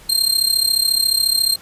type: tone with amplitude modulation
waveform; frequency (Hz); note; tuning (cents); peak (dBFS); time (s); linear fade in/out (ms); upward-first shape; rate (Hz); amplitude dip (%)
sawtooth; 4186; C8; 0; -8; 0.09-1.56; 10; sine; 34.2; 80
effects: pink hiss -44 dBFS RMS until 1.61 s + resampled to 32000 Hz